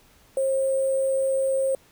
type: tone with sample-and-hold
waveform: sine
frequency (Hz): 535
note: C5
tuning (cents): +38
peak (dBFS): -20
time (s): 0.37-1.75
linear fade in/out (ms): 2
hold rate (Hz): 8820
effects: pink hiss -57 dBFS RMS until 1.91 s